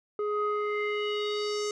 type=tone with low-pass filter sweep; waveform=square; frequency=417.8 Hz; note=G#4; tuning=10 cents sharp; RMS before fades=-30 dBFS; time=0.19-1.71 s; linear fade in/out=2 ms; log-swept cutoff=930 to 6600 Hz; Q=3.5; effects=none

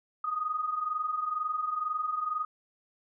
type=tone pair together; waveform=sine; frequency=1224.9 / 1247 Hz; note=D#6 / D#6; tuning=-27 / +3 cents; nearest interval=unison; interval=30 cents; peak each=-35 / -30 dBFS; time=0.24-2.45 s; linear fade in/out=5 ms; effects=none

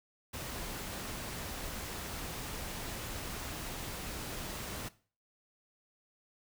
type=noise; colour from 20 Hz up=pink; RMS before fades=-41 dBFS; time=0.33-4.89 s; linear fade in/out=10 ms; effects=noise-tail reverb RT60 0.4 s tail -18 dB re dry

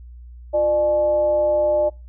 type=tone with frequency modulation; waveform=sine; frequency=600 Hz; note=D5; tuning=37 cents sharp; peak=-15 dBFS; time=0.53-1.9 s; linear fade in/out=20 ms; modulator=252 Hz; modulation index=0.38; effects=noise-tail reverb RT60 0.3 s tail -25 dB re dry + added 60 Hz sine -37 dBFS peak until 2.08 s

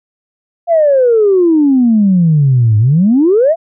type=exponential two-way sweep; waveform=sine; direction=down then up; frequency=698.5 to 103.5 to 698.5 Hz; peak=-5 dBFS; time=0.67-3.56 s; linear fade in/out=50 ms; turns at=2.78 s; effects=tanh soft clip ceiling -1 dBFS

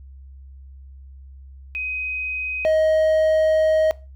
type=tone pair in turn; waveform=sine / triangle; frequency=2515 / 628.8 Hz; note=D#7 / D#5; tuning=+18 / +18 cents; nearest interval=2 octaves; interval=2400 cents; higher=first; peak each=-24 / -13 dBFS; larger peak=second; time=1.75-2.65 / 2.65-3.91 s; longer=second; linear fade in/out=0 ms; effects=noise-tail reverb RT60 0.3 s tail -21 dB re dry + added 67 Hz sine -39 dBFS peak until 4.15 s

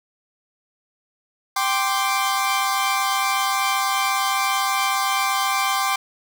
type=chord; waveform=sawtooth; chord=G suspended fourth; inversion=none; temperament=equal; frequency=784 / 1046.5 / 1174.7 Hz; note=G5 / C6 / D6; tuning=0 / 0 / 0 cents; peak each=-20 dBFS; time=1.56-5.96 s; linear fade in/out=5 ms; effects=none

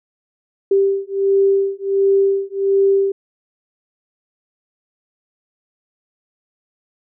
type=beating tone pair; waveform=sine; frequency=392 / 393.4 Hz; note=G4 / G4; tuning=0 / +6 cents; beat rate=1.4 Hz; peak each=-16 dBFS; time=0.71-3.12 s; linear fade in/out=5 ms; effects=none

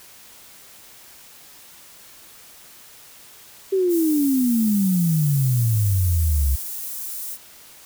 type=exponential sweep; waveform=sine; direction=down; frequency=392 to 65.41 Hz; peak=-16 dBFS; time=3.72-6.56 s; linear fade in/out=10 ms
type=high-pass noise; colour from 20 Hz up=white; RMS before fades=-31 dBFS; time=3.88-7.38 s; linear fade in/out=50 ms; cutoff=9100 Hz; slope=12 dB/octave
effects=white hiss -46 dBFS RMS until 7.85 s

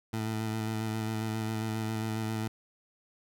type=tone with vibrato; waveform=20% pulse; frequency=110.2 Hz; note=A2; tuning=3 cents sharp; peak=-26 dBFS; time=0.13-2.48 s; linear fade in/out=5 ms; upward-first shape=square; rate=7.4 Hz; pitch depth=17 cents each way; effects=none

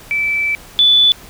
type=tone pair in turn; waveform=sine; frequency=2319 / 3475 Hz; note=D7 / A7; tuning=-22 / -22 cents; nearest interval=perfect fifth; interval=700 cents; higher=second; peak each=-14 / -7 dBFS; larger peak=second; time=0.11-0.55 / 0.79-1.12 s; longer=first; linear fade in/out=0 ms; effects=pink hiss -39 dBFS RMS until 1.29 s

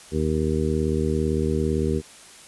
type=harmonic tone; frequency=77.78 Hz; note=D#2; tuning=in tune; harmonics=1 / 2 / 3 / 4 / 5 / 6; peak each=-26 / -27 / -27 / -31 / -26 / -30 dBFS; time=0.11-2.02 s; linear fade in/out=50 ms; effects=white hiss -46 dBFS RMS until 2.47 s + resampled to 24000 Hz

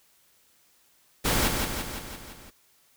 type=noise with echo; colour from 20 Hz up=pink; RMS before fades=-24 dBFS; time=1.24-1.49 s; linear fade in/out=20 ms; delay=170 ms; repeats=6; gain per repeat=-4 dB; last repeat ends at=2.51 s; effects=white hiss -63 dBFS RMS until 2.96 s

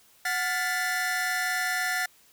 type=tone cluster; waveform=45% pulse; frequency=737 / 1410 / 1756 / 2000 Hz; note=F#5 / F6 / A6 / B6; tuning=-7 / +16 / -4 / +21 cents; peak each=-33 / -33 / -29 / -33 dBFS; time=0.25-2.06 s; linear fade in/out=5 ms; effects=white hiss -59 dBFS RMS until 2.32 s

